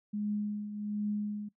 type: tone with tremolo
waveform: sine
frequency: 208.3 Hz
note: G#3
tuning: 5 cents sharp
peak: -29 dBFS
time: 0.13-1.49 s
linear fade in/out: 10 ms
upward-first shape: triangle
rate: 1.3 Hz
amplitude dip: 65%
effects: noise-tail reverb RT60 0.1 s tail -19 dB re dry